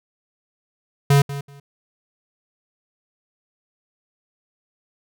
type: tone with echo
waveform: square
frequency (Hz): 141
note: C#3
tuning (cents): +30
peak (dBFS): -12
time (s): 1.1-1.22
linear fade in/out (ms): 5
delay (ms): 190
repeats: 2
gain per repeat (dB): -15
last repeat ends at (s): 1.6
effects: none